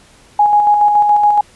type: tone with tremolo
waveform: sine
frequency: 830.6 Hz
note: G#5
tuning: in tune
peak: -6 dBFS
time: 0.39-1.41 s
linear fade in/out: 5 ms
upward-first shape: square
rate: 7.1 Hz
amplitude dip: 35%
effects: pink hiss -46 dBFS RMS until 1.55 s + resampled to 24000 Hz